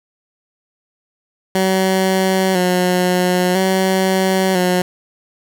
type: tone with vibrato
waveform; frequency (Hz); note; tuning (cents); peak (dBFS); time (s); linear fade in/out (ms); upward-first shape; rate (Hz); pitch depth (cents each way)
15% pulse; 185; F#3; 0; -7; 1.55-4.82; 2; square; 0.5; 39
effects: none